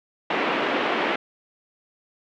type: band-pass noise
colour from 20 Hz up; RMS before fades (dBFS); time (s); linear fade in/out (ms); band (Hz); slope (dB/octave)
pink; -24; 0.3-1.16; 5; 260 to 2900; 24
effects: none